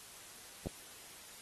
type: clicks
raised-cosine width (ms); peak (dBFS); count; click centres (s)
2; -30 / -25; 2; 0.659 / 0.67
effects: white hiss -53 dBFS RMS until 1.41 s + AAC 32 kbps